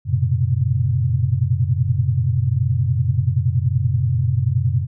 sine tone cluster, 91.6 / 114.2 / 124.4 / 135.2 Hz, F#2 / A#2 / B2 / C#3, -17 / -35 / +13 / -43 cents, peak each -21 dBFS, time 0.05-4.87 s, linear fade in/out 50 ms, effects none

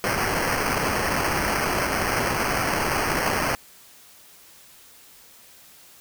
white noise with sample-and-hold, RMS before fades -24 dBFS, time 0.04-3.55 s, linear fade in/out 0 ms, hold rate 3675 Hz, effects white hiss -50 dBFS RMS until 6 s

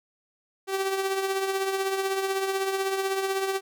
sawtooth tone with tremolo, 386.6 Hz, G4, 24 cents flat, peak -19 dBFS, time 0.67-3.61 s, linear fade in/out 50 ms, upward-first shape triangle, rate 16 Hz, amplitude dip 55%, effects none

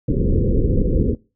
pink low-pass noise, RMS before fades -17 dBFS, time 0.08-1.15 s, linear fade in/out 5 ms, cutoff 510 Hz, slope 96 dB/octave, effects noise-tail reverb RT60 0.3 s tail -22 dB re dry

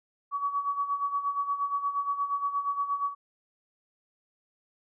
sine tone with tremolo, 1133 Hz, C#6, 37 cents sharp, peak -24 dBFS, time 0.31-3.15 s, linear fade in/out 50 ms, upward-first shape sine, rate 8.5 Hz, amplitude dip 70%, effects none

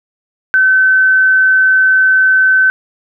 sine tone, 1528 Hz, G6, 45 cents flat, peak -6 dBFS, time 0.54-2.7 s, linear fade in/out 0 ms, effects none

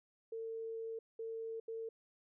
sine tone bursts at uneven times, 451.1 Hz, A4, 43 cents sharp, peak -40 dBFS, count 3, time 0.32-0.99 / 1.19-1.6 / 1.68-1.89 s, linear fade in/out 5 ms, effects none

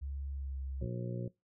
sine tone with pitch glide, 69.3 to 67.09 Hz, C#2 to C2, 0 to +44 cents, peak -37 dBFS, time 0.01-0.87 s, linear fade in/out 20 ms, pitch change -56 cents, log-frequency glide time 0.31-0.57 s
harmonic tone, 60 Hz, B1, 49 cents flat, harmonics 2 / 3 / 4 / 5 / 6 / 7 / 8 / 9, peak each -38 / -41 / -49 / -54 / -45 / -54 / -53 / -47 dBFS, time 0.81-1.28 s, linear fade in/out 5 ms
effects noise-tail reverb RT60 0.2 s tail -21 dB re dry

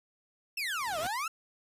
30% pulse exponential two-way sweep, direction down then up, 2750 to 600 to 1382 Hz, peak -29 dBFS, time 0.57-1.28 s, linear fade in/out 5 ms, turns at 0.99 s
pink noise with exponential growth, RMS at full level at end -37 dBFS, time 0.62-1.07 s, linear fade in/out 0 ms, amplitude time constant 96 ms
effects high-pass 60 Hz 12 dB/octave + resampled to 32000 Hz

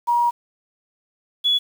sine tone pair in turn, 953 / 3396 Hz, A#5 / G#7, +38 / +38 cents, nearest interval octave + minor seventh, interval 2200 cents, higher second, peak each -15 dBFS, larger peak neither, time 0.07-0.31 / 1.44-1.59 s, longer first, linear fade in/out 20 ms, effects 7-bit

